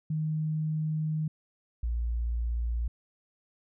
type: tone pair in turn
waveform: sine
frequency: 155.56 / 58.27 Hz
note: D#3 / A#1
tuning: 0 / 0 cents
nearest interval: octave + perfect fourth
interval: 1700 cents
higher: first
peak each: -27 dBFS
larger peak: neither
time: 0.1-1.28 / 1.83-2.88 s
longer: first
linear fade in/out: 5 ms
effects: none